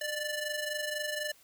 sawtooth ring-modulated tone, 1178 Hz, D6, 5 cents sharp, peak -26 dBFS, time 0.01-1.32 s, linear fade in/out 5 ms, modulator 577 Hz, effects white hiss -61 dBFS RMS until 1.43 s

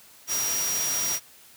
sine tone in noise, 5720 Hz, F8, 41 cents sharp, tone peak -26 dBFS, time 0.27-1.2 s, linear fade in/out 50 ms, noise white, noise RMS -30 dBFS, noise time 0.27-1.2 s, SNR +1 dB, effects white hiss -52 dBFS RMS until 1.56 s + high-pass 60 Hz 12 dB/octave

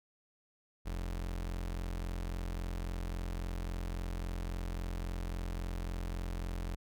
35% pulse tone, 43.65 Hz, F1, in tune, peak -34 dBFS, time 0.85-6.76 s, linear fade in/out 20 ms, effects none

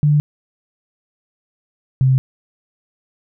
sine tone pair in turn, 148.1 / 131.37 Hz, D3 / C3, +15 / +7 cents, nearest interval major second, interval 208 cents, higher first, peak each -10 dBFS, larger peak neither, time 0.03-0.2 / 2.01-2.18 s, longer neither, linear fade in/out 0 ms, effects none

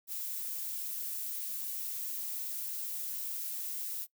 violet noise, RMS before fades -38 dBFS, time 0.07-4.07 s, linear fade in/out 50 ms, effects noise-tail reverb RT60 0.1 s tail -20 dB re dry

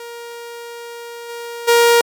sawtooth tone with level steps, 470.8 Hz, A#4, 17 cents sharp, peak -26 / -23 / -5 dBFS, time 0-2.01 s, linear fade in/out 2 ms, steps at 1.28 / 1.67 s, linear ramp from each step 20 ms, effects MP3 96 kbps

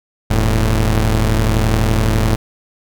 sawtooth tone pair together, 40.6 / 110 Hz, E1 / A2, -26 / 0 cents, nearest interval octave + perfect fourth, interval 1726 cents, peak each -11 dBFS, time 0.3-2.36 s, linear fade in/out 10 ms, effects none

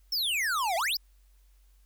square exponential two-way sweep, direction down then up, 5550 to 644 to 5550 Hz, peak -27 dBFS, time 0.12-0.97 s, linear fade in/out 5 ms, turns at 0.76 s, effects added 47 Hz sine -57 dBFS peak until 1.85 s + white hiss -71 dBFS RMS until 1.85 s

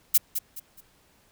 violet noise with echo, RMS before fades -17 dBFS, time 0.14-0.18 s, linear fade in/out 10 ms, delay 210 ms, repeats 3, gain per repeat -10 dB, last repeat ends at 0.81 s, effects pink hiss -62 dBFS RMS until 1.31 s

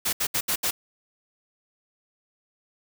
white noise bursts at uneven times, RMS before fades -25 dBFS, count 5, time 0.05-0.13 / 0.2-0.27 / 0.34-0.41 / 0.48-0.56 / 0.63-0.71 s, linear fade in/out 10 ms, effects none

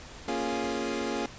25% pulse chord, Bb minor seventh, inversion none, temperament equal, 233.1 / 277.2 / 349.2 / 415.3 Hz, Bb3 / Db4 / F4 / Ab4, 0 / 0 / 0 / 0 cents, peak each -31 dBFS, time 0.28-1.26 s, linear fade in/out 2 ms, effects pink hiss -46 dBFS RMS until 1.38 s + resampled to 16000 Hz

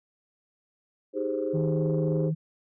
sine chord, Ab major seventh, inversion second, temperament equal, 311.1 / 392 / 415.3 / 523.3 Hz, Eb4 / G4 / Ab4 / C5, 0 / 0 / 0 / 0 cents, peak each -32 / -32 / -32 / -30 dBFS, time 1.13-2.32 s, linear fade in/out 50 ms
sine tone, 158 Hz, D#3, 27 cents sharp, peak -24 dBFS, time 1.53-2.35 s, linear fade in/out 20 ms
effects tanh soft clip ceiling -16 dBFS

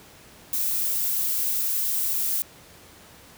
violet noise, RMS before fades -25 dBFS, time 0.53-2.42 s, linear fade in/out 0 ms, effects pink hiss -49 dBFS RMS until 3.37 s + high-pass 60 Hz 12 dB/octave

